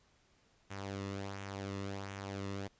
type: tone with flanger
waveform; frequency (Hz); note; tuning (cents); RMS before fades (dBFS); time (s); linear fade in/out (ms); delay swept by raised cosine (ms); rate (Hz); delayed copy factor
sawtooth; 98.4; G2; +7; -42; 0.7-2.68; 10; 0.21 to 1.31; 1.4; -0.55
effects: pink hiss -70 dBFS RMS until 2.79 s + resampled to 16000 Hz